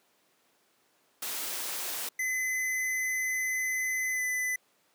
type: noise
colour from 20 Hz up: white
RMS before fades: -35 dBFS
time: 1.22-2.09 s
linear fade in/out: 5 ms
type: tone with pitch glide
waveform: square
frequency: 2029 to 2006 Hz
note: B6 to B6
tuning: +46 to +26 cents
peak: -29 dBFS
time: 2.19-4.56 s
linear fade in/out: 5 ms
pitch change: -20 cents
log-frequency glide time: 4.13-4.22 s
effects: pink hiss -68 dBFS RMS until 4.94 s + high-pass 300 Hz 12 dB/octave